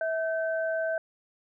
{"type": "tone pair together", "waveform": "sine", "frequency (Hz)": [649.1, 1542], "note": ["E5", "G6"], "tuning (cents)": [-27, -29], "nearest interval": "octave + minor third", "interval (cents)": 1498, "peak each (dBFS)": [-27, -33], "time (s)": [0.01, 0.98], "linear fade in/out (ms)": 2, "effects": []}